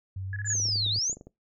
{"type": "tone with pitch glide", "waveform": "sine", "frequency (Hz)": [95.1, 103.71], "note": ["F#2", "G#2"], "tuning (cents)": [48, -2], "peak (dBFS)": -32, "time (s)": [0.16, 0.99], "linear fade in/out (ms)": 5, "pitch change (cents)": 150, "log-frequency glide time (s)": [0.27, 0.48]}
{"type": "tone bursts", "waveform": "sine", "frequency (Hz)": 1689, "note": "G#6", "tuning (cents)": 29, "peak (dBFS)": -33, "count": 4, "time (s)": [0.33, 0.533], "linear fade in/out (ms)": 2, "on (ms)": 32, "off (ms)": 25}
{"type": "linear two-way sweep", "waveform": "sine", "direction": "down then up", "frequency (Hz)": [7280, 3538, 7280], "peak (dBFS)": -25, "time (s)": [0.45, 1.15], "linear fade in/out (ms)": 50, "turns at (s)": 0.89}
{"type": "clicks", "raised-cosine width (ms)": 2, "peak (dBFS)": -32, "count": 12, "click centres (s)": [0.553, 0.6, 0.655, 0.686, 0.758, 0.864, 0.961, 1.097, 1.129, 1.17, 1.211, 1.27]}
{"effects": ["noise-tail reverb RT60 0.2 s tail -22 dB re dry"]}